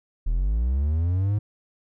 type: linear sweep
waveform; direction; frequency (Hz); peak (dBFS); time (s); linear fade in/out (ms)
triangle; up; 36.68 to 106.3; -18; 0.26-1.39; 10
effects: none